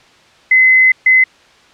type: tone bursts at uneven times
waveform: sine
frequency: 2041 Hz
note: C7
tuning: 44 cents flat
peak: -5 dBFS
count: 2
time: 0.51-0.92 / 1.06-1.24 s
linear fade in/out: 5 ms
effects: white hiss -46 dBFS RMS until 1.73 s + low-pass 4000 Hz 12 dB/octave